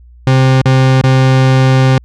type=tone with dropouts; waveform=40% pulse; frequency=131.4 Hz; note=C3; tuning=8 cents sharp; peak=-5 dBFS; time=0.27-1.98 s; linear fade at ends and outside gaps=2 ms; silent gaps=0.616-0.656 / 1.014-1.038 s; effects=added 60 Hz sine -36 dBFS peak until 2.04 s + low-pass 5000 Hz 12 dB/octave